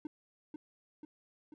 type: tone with echo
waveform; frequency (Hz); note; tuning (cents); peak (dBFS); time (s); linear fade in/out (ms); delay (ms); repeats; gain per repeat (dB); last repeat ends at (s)
triangle; 303.4; D#4; -44; -35; 0.05-0.07; 2; 490; 3; -4; 1.54
effects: none